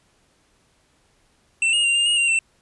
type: tone with pitch steps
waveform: square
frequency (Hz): 2688 / 2851 / 2774 / 2806 / 2863 / 2773 / 2688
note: E7 / F7 / F7 / F7 / F7 / F7 / E7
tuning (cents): +33 / +35 / -12 / +8 / +42 / -13 / +33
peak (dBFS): -17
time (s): 1.62-2.39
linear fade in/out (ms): 2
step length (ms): 110
effects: pink hiss -62 dBFS RMS until 2.61 s + resampled to 24000 Hz